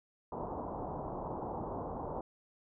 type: low-pass noise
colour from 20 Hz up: white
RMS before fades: -40 dBFS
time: 0.32-2.21 s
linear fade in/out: 2 ms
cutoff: 1000 Hz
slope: 48 dB/octave
effects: none